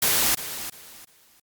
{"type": "noise with echo", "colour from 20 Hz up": "white", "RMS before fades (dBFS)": -21, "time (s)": [0.02, 0.35], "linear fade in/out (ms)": 5, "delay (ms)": 350, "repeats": 3, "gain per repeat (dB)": -12, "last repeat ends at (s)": 1.4, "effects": ["Opus 48 kbps"]}